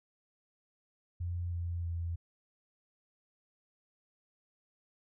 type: tone with pitch steps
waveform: sine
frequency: 87.31 / 86.01 / 84.73 Hz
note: F2 / F2 / E2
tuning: 0 / -26 / +48 cents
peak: -33 dBFS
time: 1.2-2.16 s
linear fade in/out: 10 ms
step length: 320 ms
effects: none